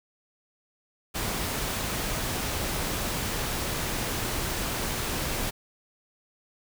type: noise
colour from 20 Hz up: pink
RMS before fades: -30 dBFS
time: 1.14-5.51 s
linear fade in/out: 20 ms
effects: none